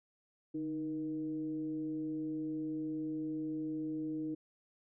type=tone with frequency modulation; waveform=sine; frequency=311.1 Hz; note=D#4; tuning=in tune; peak=-35 dBFS; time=0.54-4.35 s; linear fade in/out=10 ms; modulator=164 Hz; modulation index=0.4; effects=none